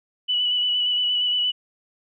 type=tone with vibrato; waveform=sine; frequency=2960 Hz; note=F#7; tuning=in tune; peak=-19 dBFS; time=0.28-1.52 s; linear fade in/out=20 ms; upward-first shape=square; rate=8.6 Hz; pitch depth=16 cents each way; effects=none